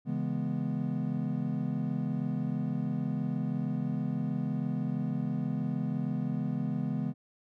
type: chord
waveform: triangle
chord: C# minor seventh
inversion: none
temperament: equal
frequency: 138.59 / 164.81 / 207.7 / 246.9 Hz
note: C#3 / E3 / G#3 / B3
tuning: 0 / 0 / 0 / 0 cents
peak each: -33 dBFS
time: 0.05-7.14 s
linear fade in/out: 50 ms
effects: none